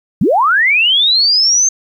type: linear sweep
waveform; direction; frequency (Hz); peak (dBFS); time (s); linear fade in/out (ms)
sine; up; 134.2 to 6370; -8; 0.21-1.69; 5
effects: 8-bit